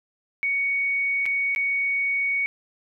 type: tone with dropouts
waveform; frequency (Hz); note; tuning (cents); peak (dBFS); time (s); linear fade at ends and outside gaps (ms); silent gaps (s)
sine; 2233; C#7; +12; -21; 0.43-2.46; 0; 1.256-1.262 / 1.549-1.561
effects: none